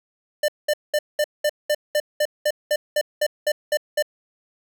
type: tone bursts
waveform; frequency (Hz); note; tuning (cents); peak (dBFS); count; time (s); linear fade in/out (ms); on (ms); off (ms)
square; 597; D5; +28; -18; 15; 0.43-4.025; 5; 53; 200
effects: none